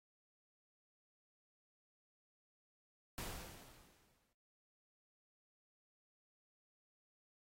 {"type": "noise with exponential decay", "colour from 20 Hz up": "pink", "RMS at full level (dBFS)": -44, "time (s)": [3.18, 4.33], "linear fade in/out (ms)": 0, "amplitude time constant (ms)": 250, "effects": ["noise-tail reverb RT60 0.4 s tail -23 dB re dry", "AAC 48 kbps"]}